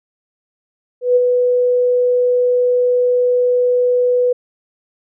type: tone with ADSR envelope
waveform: sine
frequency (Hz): 494.2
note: B4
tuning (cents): +1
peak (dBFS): -7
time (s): 1.01-4.33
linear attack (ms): 150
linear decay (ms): 25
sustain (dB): -4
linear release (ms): 8
effects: none